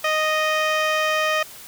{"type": "tone with low-pass filter", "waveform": "15% pulse", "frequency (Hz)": 621, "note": "D#5", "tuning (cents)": -3, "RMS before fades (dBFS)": -21, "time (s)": [0.04, 1.43], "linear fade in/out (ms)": 5, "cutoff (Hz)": 4100, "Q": 1.4, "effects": ["white hiss -41 dBFS RMS until 1.67 s"]}